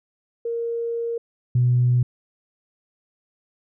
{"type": "tone pair in turn", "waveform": "sine", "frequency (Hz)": [465.7, 123.35], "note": ["A#4", "B2"], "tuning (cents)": [-2, -2], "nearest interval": "octave + major seventh", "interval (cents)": 2300, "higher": "first", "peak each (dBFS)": [-23, -14], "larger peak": "second", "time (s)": [[0.45, 1.18], [1.55, 2.03]], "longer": "first", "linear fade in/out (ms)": 5, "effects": ["tanh soft clip ceiling -10 dBFS"]}